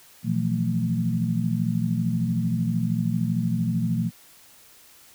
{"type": "tone cluster", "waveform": "sine", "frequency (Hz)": [120.7, 166, 179, 223.6], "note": ["B2", "E3", "F3", "A3"], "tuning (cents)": [-39, 12, 43, 28], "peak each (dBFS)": -27, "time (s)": [0.23, 4.11], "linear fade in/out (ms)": 50, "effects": ["white hiss -52 dBFS RMS until 5.14 s"]}